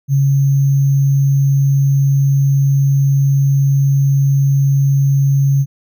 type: tone with sample-and-hold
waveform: sine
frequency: 138.1 Hz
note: C#3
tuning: 6 cents flat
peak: -9 dBFS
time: 0.08-5.66 s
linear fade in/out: 50 ms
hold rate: 6300 Hz
effects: none